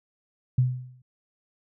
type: tone with exponential decay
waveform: sine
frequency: 126.4 Hz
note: B2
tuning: 41 cents sharp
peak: -15 dBFS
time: 0.58-1.02 s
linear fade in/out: 5 ms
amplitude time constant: 95 ms
effects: none